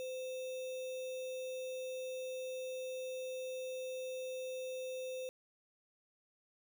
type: tone with sample-and-hold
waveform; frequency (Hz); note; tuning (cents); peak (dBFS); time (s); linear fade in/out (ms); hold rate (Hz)
sine; 514; C5; -31; -39; 0-5.29; 0; 3150
effects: none